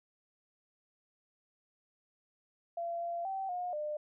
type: tone with pitch steps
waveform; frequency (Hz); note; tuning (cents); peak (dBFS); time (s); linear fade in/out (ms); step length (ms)
sine; 682 / 686 / 772 / 717 / 601; F5 / F5 / G5 / F5 / D5; -41 / -31 / -27 / +45 / +40; -34; 2.77-3.97; 5; 240
effects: none